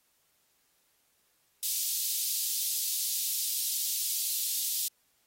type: high-pass noise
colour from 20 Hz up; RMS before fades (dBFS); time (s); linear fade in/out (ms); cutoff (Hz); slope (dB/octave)
white; -31; 1.63-4.88; 0; 3600; 24
effects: white hiss -71 dBFS RMS until 5.26 s + AAC 48 kbps